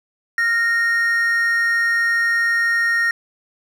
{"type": "tone pair together", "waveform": "triangle", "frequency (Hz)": [1396.9, 1853.9], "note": ["F6", "A#6"], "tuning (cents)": [0, -10], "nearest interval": "perfect fourth", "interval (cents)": 490, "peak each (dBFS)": [-23, -14], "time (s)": [0.38, 3.11], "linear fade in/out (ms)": 2, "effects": []}